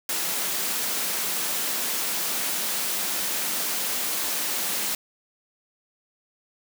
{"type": "high-pass noise", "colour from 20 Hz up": "white", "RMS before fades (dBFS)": -27, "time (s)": [0.09, 4.95], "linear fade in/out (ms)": 2, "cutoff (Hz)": 160, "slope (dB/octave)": 48, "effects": []}